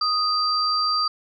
sine tone pair together, 1244.5 / 4699 Hz, D#6 / D8, 0 / 0 cents, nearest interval octave + major seventh, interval 2300 cents, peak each -22 dBFS, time 0.01-1.08 s, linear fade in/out 5 ms, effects none

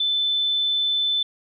sine tone, 3520 Hz, A7, in tune, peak -19 dBFS, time 0-1.23 s, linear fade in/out 5 ms, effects none

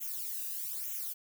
violet noise with flanger, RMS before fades -38 dBFS, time 0-1.14 s, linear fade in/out 20 ms, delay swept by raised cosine 0.21 to 0.94 ms, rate 1.1 Hz, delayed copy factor -0.85, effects none

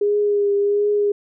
sine tone with vibrato, 408.8 Hz, G#4, 27 cents flat, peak -15 dBFS, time 0.01-1.12 s, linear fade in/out 5 ms, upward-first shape triangle, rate 1.4 Hz, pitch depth 28 cents each way, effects none

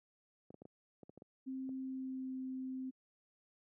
clicks, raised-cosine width 2 ms, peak -39 dBFS, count 9, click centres 0.505 / 0.543 / 0.619 / 0.654 / 1.032 / 1.095 / 1.176 / 1.221 / 1.692 s
sine tone with pitch glide, 263.1 to 260.2 Hz, C4 to C4, +10 to -9 cents, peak -39 dBFS, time 1.46-2.91 s, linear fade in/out 20 ms, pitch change -19 cents, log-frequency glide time 1.78-2.35 s
effects high-pass 150 Hz 12 dB/octave

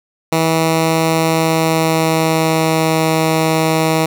10% pulse tone with pitch glide, 161.9 to 159.86 Hz, E3 to D#3, -31 to +47 cents, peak -4 dBFS, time 0.32-4.06 s, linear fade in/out 5 ms, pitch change -22 cents, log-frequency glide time 1.25-3.03 s, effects none

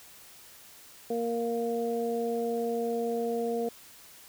harmonic tone, 233.1 Hz, A#3, in tune, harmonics 1 / 2 / 3, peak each -34 / -29 / -36 dBFS, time 1.1-3.69 s, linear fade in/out 5 ms, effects white hiss -52 dBFS RMS until 4.28 s

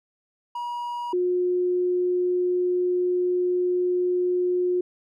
triangle / sine tone pair in turn, 960 / 359.6 Hz, B5 / F#4, -49 / -49 cents, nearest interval octave + perfect fourth, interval 1700 cents, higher first, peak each -26 / -20 dBFS, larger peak second, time 0.55-1.13 / 1.13-4.81 s, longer second, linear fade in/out 5 ms, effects none

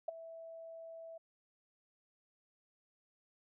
sine tone with ADSR envelope, 657 Hz, E5, 6 cents flat, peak -31 dBFS, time 0.08-1.18 s, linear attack 6 ms, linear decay 13 ms, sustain -16 dB, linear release 8 ms, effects none

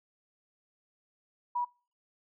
sine tone, 970 Hz, B5, 31 cents flat, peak -28 dBFS, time 1.55-1.65 s, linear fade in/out 10 ms, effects noise-tail reverb RT60 0.4 s tail -26 dB re dry

